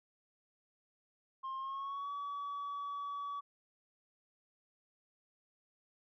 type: tone with pitch glide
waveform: sine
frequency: 1063 to 1139.3 Hz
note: C6 to C#6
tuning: +27 to +47 cents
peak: -36 dBFS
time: 1.43-3.41 s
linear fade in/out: 20 ms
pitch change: +120 cents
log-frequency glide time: 1.58-2.11 s
effects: tanh soft clip ceiling -37 dBFS